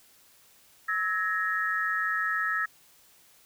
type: tone cluster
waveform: sine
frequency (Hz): 1302 / 1678 / 1864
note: E6 / G#6 / A#6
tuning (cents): -22 / +17 / -1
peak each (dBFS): -30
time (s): 0.88-2.66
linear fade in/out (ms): 10
effects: white hiss -59 dBFS RMS until 3.45 s